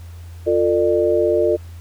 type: tone cluster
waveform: sine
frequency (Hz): 351.8 / 448.2 / 598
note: F4 / A4 / D5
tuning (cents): +13 / +32 / +31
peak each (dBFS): -18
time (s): 0.46-1.57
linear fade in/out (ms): 20
effects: added 85 Hz sine -33 dBFS peak until 1.8 s + pink hiss -50 dBFS RMS until 1.8 s